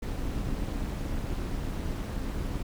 brown noise with amplitude modulation, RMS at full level -29 dBFS, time 0.02-2.63 s, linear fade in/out 10 ms, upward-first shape sine, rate 241 Hz, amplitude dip 65%, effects none

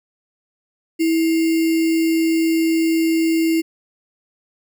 sine tone with sample-and-hold, 326.1 Hz, E4, 19 cents flat, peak -14 dBFS, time 0.99-3.62 s, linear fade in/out 20 ms, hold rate 2450 Hz, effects none

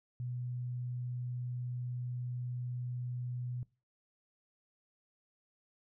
sine tone, 123.47 Hz, B2, in tune, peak -36 dBFS, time 0.2-3.63 s, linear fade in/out 0 ms, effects noise-tail reverb RT60 0.3 s tail -21 dB re dry

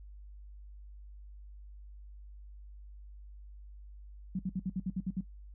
sine tone bursts, 186.3 Hz, F#3, 12 cents sharp, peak -30 dBFS, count 9, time 4.35-5.208 s, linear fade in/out 5 ms, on 42 ms, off 60 ms, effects noise-tail reverb RT60 0.1 s tail -17 dB re dry + added 50 Hz sine -47 dBFS peak until 5.54 s

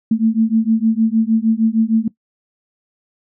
sine beating tone pair, 220 / 226.5 Hz, A3 / A#3, 0 / -50 cents, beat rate 6.5 Hz, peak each -15 / -15 dBFS, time 0.11-2.08 s, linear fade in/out 5 ms, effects noise-tail reverb RT60 0.1 s tail -19 dB re dry

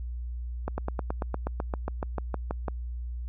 slowing click train, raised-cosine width 1 ms, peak -16 dBFS, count 16, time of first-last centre 0.68-2.682 s, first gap 100 ms, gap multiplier 1.04, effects added 60 Hz sine -32 dBFS peak until 3.28 s

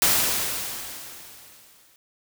white noise with exponential decay, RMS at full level -18 dBFS, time 0.02-1.96 s, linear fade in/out 1 ms, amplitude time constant 420 ms, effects none

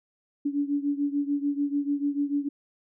sine beating tone pair, 284.1 / 290.9 Hz, C#4 / D4, +43 / -16 cents, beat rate 6.8 Hz, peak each -26 / -29 dBFS, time 0.45-2.49 s, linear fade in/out 10 ms, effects none

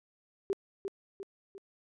sine tone with echo, 392 Hz, G4, in tune, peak -27 dBFS, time 0.5-0.53 s, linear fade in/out 0 ms, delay 350 ms, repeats 3, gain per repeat -6 dB, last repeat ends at 1.58 s, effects resampled to 24000 Hz

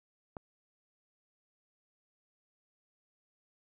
click, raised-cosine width 1 ms, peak -27 dBFS, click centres 0.368 s, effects none

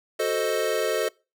square chord, F# diminished seventh, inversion none, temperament equal, 370 / 440 / 523.3 / 622.3 Hz, F#4 / A4 / C5 / Eb5, 0 / 0 / 0 / 0 cents, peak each -32 / -27 / -30 / -29 dBFS, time 0.19-1.09 s, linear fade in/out 10 ms, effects noise-tail reverb RT60 0.3 s tail -25 dB re dry

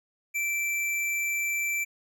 square tone, 2337 Hz, D7, 9 cents flat, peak -27 dBFS, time 0.34-1.85 s, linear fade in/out 20 ms, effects none

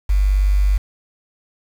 sine tone with quantisation, 49 Hz, G1, in tune, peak -12 dBFS, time 0.09-0.78 s, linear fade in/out 10 ms, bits 6, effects none

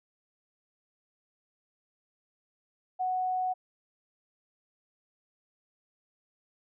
sine tone, 740 Hz, F#5, in tune, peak -27 dBFS, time 2.99-3.54 s, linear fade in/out 20 ms, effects none

